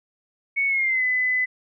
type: tone with pitch glide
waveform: sine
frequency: 2217 to 2010 Hz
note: C#7 to B6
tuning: 0 to +30 cents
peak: -19 dBFS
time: 0.56-1.46 s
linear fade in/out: 20 ms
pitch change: -170 cents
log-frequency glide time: 0.67-1.04 s
effects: none